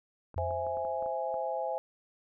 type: clicks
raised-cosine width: 1 ms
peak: -34 dBFS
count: 8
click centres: 0.343 / 0.508 / 0.667 / 0.771 / 0.85 / 1.025 / 1.061 / 1.342 s
type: tone with exponential decay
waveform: sine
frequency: 87.31 Hz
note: F2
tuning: in tune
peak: -31 dBFS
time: 0.36-1.15 s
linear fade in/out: 5 ms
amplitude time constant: 170 ms
type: chord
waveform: sine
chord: C augmented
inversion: none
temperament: equal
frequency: 523.3 / 659.3 / 830.6 Hz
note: C5 / E5 / G#5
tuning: 0 / 0 / 0 cents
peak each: -35 dBFS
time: 0.38-1.78 s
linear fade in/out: 0 ms
effects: none